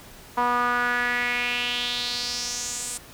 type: tone with band-pass filter sweep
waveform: sawtooth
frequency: 243.4 Hz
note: B3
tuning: 25 cents flat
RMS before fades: -26 dBFS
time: 0.37-2.98 s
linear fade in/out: 10 ms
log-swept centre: 1000 to 8700 Hz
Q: 3.8
effects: pink hiss -46 dBFS RMS until 3.13 s